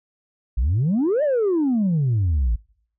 sine exponential two-way sweep, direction up then down, 51.91 to 622.3 to 51.91 Hz, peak -15 dBFS, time 0.57-2.56 s, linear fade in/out 10 ms, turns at 1.23 s, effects noise-tail reverb RT60 0.6 s tail -25 dB re dry + tanh soft clip ceiling -15 dBFS

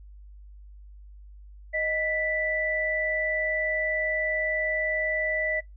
sine tone pair together, 623.9 / 1975.5 Hz, D#5 / B6, +5 / 0 cents, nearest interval octave + minor sixth, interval 1995 cents, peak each -29 / -26 dBFS, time 1.73-5.61 s, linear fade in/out 20 ms, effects noise-tail reverb RT60 0.2 s tail -26 dB re dry + added 50 Hz sine -44 dBFS peak until 5.76 s

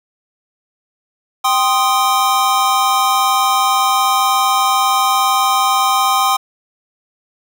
square chord, C minor, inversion second, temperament equal, 784 / 1046.5 / 1244.5 Hz, G5 / C6 / Eb6, 0 / 0 / 0 cents, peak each -17 dBFS, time 1.44-6.37 s, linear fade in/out 10 ms, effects none

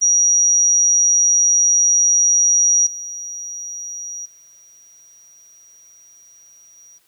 sine tone with level steps, 5760 Hz, F#8, 47 cents flat, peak -11 / -27 / -45 / -43 dBFS, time 0.01-6.99 s, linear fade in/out 20 ms, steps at 2.86 / 4.25 / 6.77 s, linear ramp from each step 10 ms, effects white hiss -60 dBFS RMS until 7.07 s

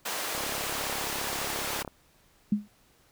pink high-pass noise, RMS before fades -33 dBFS, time 0.05-1.83 s, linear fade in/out 10 ms, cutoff 510 Hz, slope 12 dB/octave
click train, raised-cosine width 1 ms, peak -23 dBFS, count 54, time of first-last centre 0.35-1.877 s, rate 34.7 Hz
sine tone with exponential decay, 207.7 Hz, G#3, in tune, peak -18 dBFS, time 2.52-2.68 s, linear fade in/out 5 ms, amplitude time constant 34 ms
effects pink hiss -63 dBFS RMS until 3.11 s

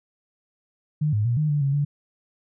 sine tone with pitch steps, 151.4 / 105.3 / 119.4 / 152.6 / 146.8 / 138.2 / 144.4 Hz, D#3 / G#2 / A#2 / D#3 / D3 / C#3 / D3, -47 / +24 / +42 / -33 / 0 / -5 / -29 cents, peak -19 dBFS, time 1.01-1.85 s, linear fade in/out 10 ms, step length 120 ms, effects none

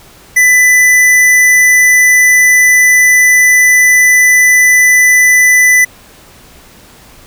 sine tone with hard clipping, 1995 Hz, B6, 17 cents sharp, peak -5 dBFS, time 0.36-5.85 s, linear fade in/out 10 ms, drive 16 dB, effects pink hiss -39 dBFS RMS until 7.26 s

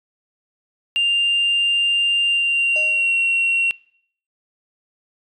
sine tone with pitch glide, 2794 to 2737 Hz, F7 to F7, 0 to -36 cents, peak -14 dBFS, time 0.96-3.71 s, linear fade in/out 0 ms, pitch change -36 cents, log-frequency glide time 2.24-3.15 s
sine tone with exponential decay, 617 Hz, D#5, 15 cents flat, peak -24 dBFS, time 2.76-3.27 s, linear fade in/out 1 ms, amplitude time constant 110 ms
effects noise-tail reverb RT60 0.6 s tail -24 dB re dry + tanh soft clip ceiling -12 dBFS

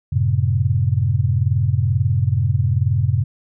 sine chord, F# diminished, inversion none, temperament just, 92.5 / 111 / 133.2 Hz, F#2 / A2 / C3, 0 / +16 / +31 cents, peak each -19 dBFS, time 0.12-3.24 s, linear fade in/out 10 ms, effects none

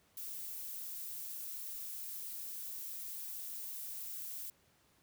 violet noise, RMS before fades -44 dBFS, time 0.17-4.5 s, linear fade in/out 2 ms, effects pink hiss -70 dBFS RMS until 5.02 s + high-pass 60 Hz 12 dB/octave

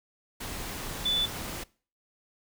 sine tone in noise, 3485 Hz, A7, 17 cents flat, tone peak -24 dBFS, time 1.05-1.26 s, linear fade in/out 10 ms, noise pink, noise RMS -37 dBFS, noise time 0.4-1.64 s, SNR +10 dB, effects noise-tail reverb RT60 0.4 s tail -22 dB re dry

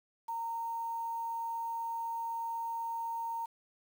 sine tone with quantisation, 921 Hz, A#5, 21 cents flat, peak -34 dBFS, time 0.28-3.46 s, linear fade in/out 10 ms, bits 9, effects none

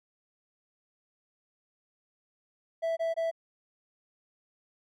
triangle tone bursts, 659 Hz, E5, 1 cent flat, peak -25 dBFS, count 3, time 2.82-3.314 s, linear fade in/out 20 ms, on 150 ms, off 22 ms, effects none

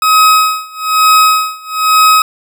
40% pulse tone with tremolo, 1270 Hz, D#6, 35 cents sharp, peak -3 dBFS, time 0.02-2.22 s, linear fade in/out 2 ms, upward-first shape sine, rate 1.1 Hz, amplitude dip 95%, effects none

